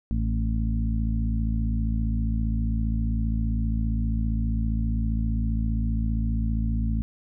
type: harmonic tone with a mistuned harmonic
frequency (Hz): 55.1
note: A1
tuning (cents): +3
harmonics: 1 / 2 / 3 / 4 / 5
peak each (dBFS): -24 / -29 / -36 / -30 / -40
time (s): 0.11-7.02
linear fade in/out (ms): 0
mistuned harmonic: 4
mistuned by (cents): +17
effects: none